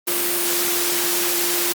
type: tone in noise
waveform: sine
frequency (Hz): 349.2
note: F4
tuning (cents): 0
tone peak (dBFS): -27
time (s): 0.07-1.73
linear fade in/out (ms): 10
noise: white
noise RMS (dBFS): -21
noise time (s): 0.07-1.73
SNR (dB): -9
effects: high-pass 200 Hz 12 dB/octave + Opus 32 kbps